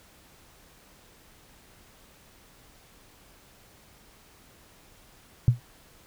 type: tone with exponential decay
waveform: sine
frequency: 120.9 Hz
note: B2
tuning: 36 cents flat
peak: -11 dBFS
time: 5.48-5.6 s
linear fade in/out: 0 ms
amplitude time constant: 26 ms
effects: pink hiss -56 dBFS RMS until 6.06 s